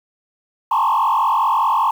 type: tone with frequency modulation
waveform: sine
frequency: 986 Hz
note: B5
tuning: 3 cents flat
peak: -12 dBFS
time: 0.71-1.91 s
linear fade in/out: 5 ms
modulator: 44.9 Hz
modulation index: 3.1
effects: tanh soft clip ceiling -11 dBFS + 7-bit